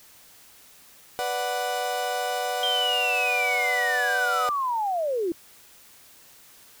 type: chord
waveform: 35% pulse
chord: B minor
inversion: none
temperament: equal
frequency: 493.9 / 587.3 / 740 Hz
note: B4 / D5 / F#5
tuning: 0 / 0 / 0 cents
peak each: -30 / -31 / -26 dBFS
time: 1.19-4.49 s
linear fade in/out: 0 ms
type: linear sweep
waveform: sine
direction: down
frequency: 3185 to 318.6 Hz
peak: -23 dBFS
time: 2.63-5.32 s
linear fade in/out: 2 ms
effects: white hiss -52 dBFS RMS until 6.8 s